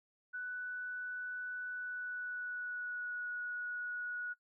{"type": "tone with pitch glide", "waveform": "sine", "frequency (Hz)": [1487, 1461.5], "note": ["F#6", "F#6"], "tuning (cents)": [8, -22], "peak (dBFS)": -38, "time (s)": [0.33, 4.34], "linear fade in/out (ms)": 20, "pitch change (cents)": -30, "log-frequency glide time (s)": [1.69, 3.27], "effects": ["noise-tail reverb RT60 0.1 s tail -18 dB re dry"]}